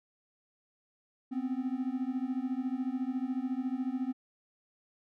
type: beating tone pair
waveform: triangle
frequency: 251 / 265 Hz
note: B3 / C4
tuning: +28 / +22 cents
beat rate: 14 Hz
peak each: -32 / -32 dBFS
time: 1.31-4.13 s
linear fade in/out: 20 ms
effects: none